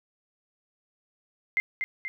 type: tone with echo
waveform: sine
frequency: 2093 Hz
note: C7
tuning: in tune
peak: -21 dBFS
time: 1.57-1.6 s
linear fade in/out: 0 ms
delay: 240 ms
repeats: 2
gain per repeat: -5 dB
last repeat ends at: 2.08 s
effects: none